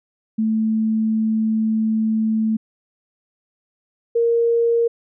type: tone pair in turn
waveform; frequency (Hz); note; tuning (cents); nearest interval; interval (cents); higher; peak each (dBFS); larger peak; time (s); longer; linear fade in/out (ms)
sine; 220 / 466.2; A3 / A#4; 0 / 0; octave + minor second; 1300; second; -16 / -14; second; 0.38-2.57 / 4.15-4.88; first; 10
effects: none